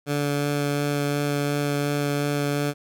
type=tone with vibrato; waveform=15% pulse; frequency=144.4 Hz; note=D3; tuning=29 cents flat; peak=-16 dBFS; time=0.06-2.74 s; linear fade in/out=50 ms; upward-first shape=sine; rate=2.8 Hz; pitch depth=9 cents each way; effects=none